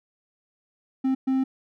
triangle tone bursts at uneven times, 263.8 Hz, C4, 14 cents sharp, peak -18 dBFS, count 2, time 1.04-1.15 / 1.27-1.44 s, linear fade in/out 10 ms, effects none

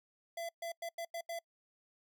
square tone bursts at uneven times, 674 Hz, E5, 38 cents sharp, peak -39 dBFS, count 6, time 0.37-0.49 / 0.62-0.72 / 0.82-0.89 / 0.98-1.05 / 1.14-1.21 / 1.29-1.39 s, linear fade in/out 5 ms, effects noise-tail reverb RT60 0.1 s tail -25 dB re dry

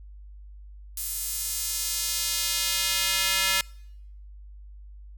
square tone with high-pass filter sweep, 191.4 Hz, G3, 41 cents flat, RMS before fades -27 dBFS, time 0.97-3.61 s, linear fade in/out 2 ms, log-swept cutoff 10000 to 2100 Hz, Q 0.87, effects noise-tail reverb RT60 0.8 s tail -26 dB re dry + added 50 Hz sine -42 dBFS peak until 5.17 s

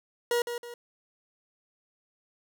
40% pulse tone with echo, 477.8 Hz, A#4, 43 cents sharp, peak -23 dBFS, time 0.31-0.42 s, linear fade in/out 2 ms, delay 160 ms, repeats 2, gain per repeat -8 dB, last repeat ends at 0.74 s, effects none

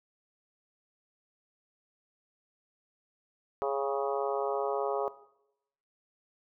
harmonic tone with a mistuned harmonic, 138.59 Hz, C#3, in tune, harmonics 3 / 4 / 5 / 6 / 7 / 8 / 9, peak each -32 / -34 / -36 / -38 / -39 / -40 / -41 dBFS, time 3.62-5.08 s, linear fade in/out 0 ms, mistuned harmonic 6, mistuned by -32 cents, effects noise-tail reverb RT60 0.8 s tail -17 dB re dry

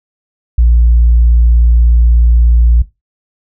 sine tone, 58.27 Hz, A#1, in tune, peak -3 dBFS, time 0.58-2.82 s, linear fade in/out 5 ms, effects noise-tail reverb RT60 0.2 s tail -17 dB re dry + tanh soft clip ceiling -1 dBFS

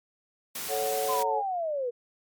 white high-pass noise, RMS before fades -35 dBFS, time 0.55-1.23 s, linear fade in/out 5 ms, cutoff 110 Hz, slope 12 dB/octave
sine chord, F# minor, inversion first, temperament equal, 440 / 554.4 / 740 Hz, A4 / C#5 / F#5, 0 / 0 / 0 cents, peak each -31 dBFS, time 0.68-1.43 s, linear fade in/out 50 ms
sine linear sweep, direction down, 1046.5 to 466.2 Hz, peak -27 dBFS, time 1.08-1.91 s, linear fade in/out 20 ms
effects MP3 96 kbps

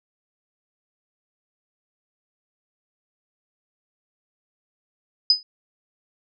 sine tone with exponential decay, 5000 Hz, D#8, 8 cents sharp, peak -9 dBFS, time 5.3-5.43 s, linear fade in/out 2 ms, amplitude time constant 28 ms, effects none

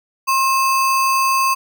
sine tone with sample-and-hold, 1066 Hz, C6, 32 cents sharp, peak -13 dBFS, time 0.27-1.55 s, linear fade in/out 20 ms, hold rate 3675 Hz, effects none

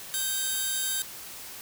5% pulse tone pair together, 1568 / 3729 Hz, G6 / A#7, 0 / 0 cents, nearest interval octave + minor third, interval 1500 cents, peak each -21 dBFS, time 0.14-1.02 s, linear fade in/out 0 ms, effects white hiss -42 dBFS RMS until 1.61 s

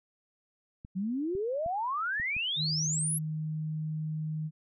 clicks, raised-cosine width 5 ms, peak -32 dBFS, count 5, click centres 0.849 / 1.352 / 1.662 / 2.199 / 2.366 s
sine exponential sweep, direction up, 178.6 to 11550 Hz, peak -29 dBFS, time 0.95-3.19 s, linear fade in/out 20 ms
sine tone, 155.56 Hz, D#3, in tune, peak -31 dBFS, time 2.56-4.51 s, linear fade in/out 50 ms
effects none

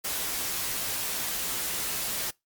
white noise with comb filter, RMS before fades -31 dBFS, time 0.04-2.31 s, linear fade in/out 10 ms, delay 13 ms, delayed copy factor -0.5, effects noise-tail reverb RT60 0.2 s tail -25 dB re dry + Opus 48 kbps

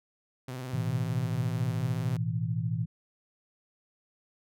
sawtooth tone with vibrato, 127.8 Hz, C3, 40 cents flat, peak -32 dBFS, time 0.48-2.17 s, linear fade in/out 5 ms, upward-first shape triangle, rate 19 Hz, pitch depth 80 cents each way
sine chord, A suspended second, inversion none, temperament equal with one note detuned, 110 / 123.47 / 163.3 Hz, A2 / B2 / E3, 0 / 0 / -16 cents, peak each -32 dBFS, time 0.73-2.86 s, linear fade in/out 10 ms
effects none

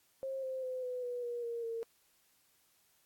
sine tone with pitch steps, 534 / 522.4 / 511.1 / 500 / 489.1 / 478.5 / 468.1 / 457.9 Hz, C5 / C5 / C5 / B4 / B4 / A#4 / A#4 / A#4, +35 / -3 / -41 / +21 / -17 / +45 / +7 / -31 cents, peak -36 dBFS, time 0.23-1.83 s, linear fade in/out 0 ms, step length 200 ms, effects white hiss -71 dBFS RMS until 3.05 s + AAC 64 kbps

